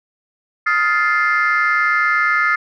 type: chord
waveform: sine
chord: F dominant seventh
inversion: third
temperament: just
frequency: 1257.2 / 1396.9 / 1746.1 / 2095 Hz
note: Eb6 / F6 / A6 / C7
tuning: +18 / 0 / -14 / +2 cents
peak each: -18 dBFS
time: 0.66-2.56 s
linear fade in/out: 10 ms
effects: tanh soft clip ceiling -7 dBFS